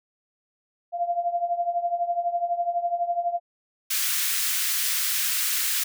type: tone with tremolo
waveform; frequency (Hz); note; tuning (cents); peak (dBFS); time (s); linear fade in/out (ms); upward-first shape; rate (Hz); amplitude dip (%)
sine; 694; F5; -11; -19; 0.92-3.4; 50; triangle; 12; 85
type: high-pass noise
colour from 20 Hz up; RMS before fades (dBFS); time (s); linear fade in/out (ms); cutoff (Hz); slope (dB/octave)
white; -25; 3.9-5.84; 10; 1400; 24
effects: none